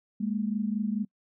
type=tone pair together; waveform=sine; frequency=205.8 / 230.4 Hz; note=G#3 / A#3; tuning=-16 / -20 cents; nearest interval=major second; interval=196 cents; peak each=-28 / -31 dBFS; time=0.2-1.05 s; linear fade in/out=10 ms; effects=noise-tail reverb RT60 0.1 s tail -26 dB re dry